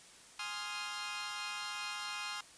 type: chord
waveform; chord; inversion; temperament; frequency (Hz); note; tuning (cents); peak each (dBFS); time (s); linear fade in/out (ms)
15% pulse; F minor seventh; first; equal; 830.6 / 1046.5 / 1244.5 / 1396.9; Ab5 / C6 / Eb6 / F6; 0 / 0 / 0 / 0; -40 / -38 / -39 / -37; 0.39-2.41; 5
effects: white hiss -57 dBFS RMS until 2.57 s + resampled to 22050 Hz